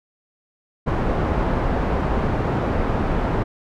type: low-pass noise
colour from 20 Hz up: pink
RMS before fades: -21 dBFS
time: 0.86-3.44 s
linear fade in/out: 20 ms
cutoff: 1100 Hz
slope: 12 dB/octave
effects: none